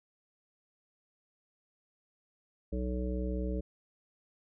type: harmonic tone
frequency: 62.2 Hz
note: B1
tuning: 13 cents sharp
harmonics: 1 / 3 / 5 / 7 / 9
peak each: -33 / -38 / -40 / -41 / -43 dBFS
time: 2.72-3.61 s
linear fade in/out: 10 ms
effects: none